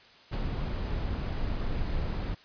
brown noise with ADSR envelope, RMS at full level -27 dBFS, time 0.31-2.35 s, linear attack 26 ms, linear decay 30 ms, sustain -4 dB, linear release 12 ms, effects white hiss -55 dBFS RMS until 2.44 s + resampled to 11025 Hz

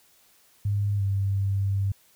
sine tone with pitch glide, 101.7 to 98.41 Hz, G#2 to G2, -36 to +7 cents, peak -22 dBFS, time 0.65-1.92 s, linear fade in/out 5 ms, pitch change -57 cents, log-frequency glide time 0.97-1.02 s, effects white hiss -60 dBFS RMS until 2.15 s

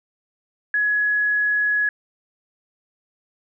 sine tone, 1683 Hz, G#6, 23 cents sharp, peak -17 dBFS, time 0.74-1.89 s, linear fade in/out 2 ms, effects none

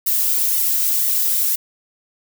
violet noise with flanger, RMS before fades -18 dBFS, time 0.06-1.56 s, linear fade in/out 10 ms, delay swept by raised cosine 1.2 to 3.4 ms, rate 2 Hz, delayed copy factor -0.9, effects none

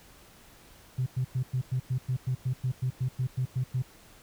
sine tone bursts, 128 Hz, C3, 38 cents flat, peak -24 dBFS, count 16, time 0.98-3.824 s, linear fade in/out 10 ms, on 84 ms, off 100 ms, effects tanh soft clip ceiling -21 dBFS + pink hiss -55 dBFS RMS until 4.22 s

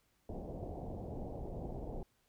pink low-pass noise, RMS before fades -43 dBFS, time 0.29-2.03 s, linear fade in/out 2 ms, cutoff 790 Hz, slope 48 dB/octave, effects pink hiss -75 dBFS RMS until 2.28 s

